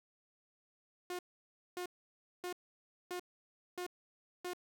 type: tone bursts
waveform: sawtooth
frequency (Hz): 358.4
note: F4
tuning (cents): +45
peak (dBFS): -35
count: 6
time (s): 1.1-4.534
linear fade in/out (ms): 2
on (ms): 89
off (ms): 580
effects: none